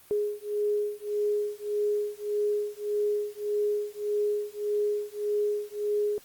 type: beating tone pair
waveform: sine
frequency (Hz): 415.3 / 417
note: G#4 / G#4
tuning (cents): 0 / +7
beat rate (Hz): 1.7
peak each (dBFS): -29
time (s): 0.11-6.18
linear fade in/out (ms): 0
effects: white hiss -55 dBFS RMS until 6.24 s + Opus 32 kbps